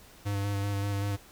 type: tone with vibrato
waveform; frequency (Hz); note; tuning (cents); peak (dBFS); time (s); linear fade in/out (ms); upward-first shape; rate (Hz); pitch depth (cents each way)
square; 100.5; G2; +44; -29; 0.25-1.17; 20; square; 5.2; 16
effects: pink hiss -54 dBFS RMS until 1.31 s